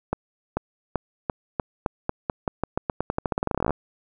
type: accelerating click train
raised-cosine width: 1 ms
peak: -9 dBFS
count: 30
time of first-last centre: 0.13-3.707 s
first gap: 440 ms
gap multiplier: 0.88
effects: none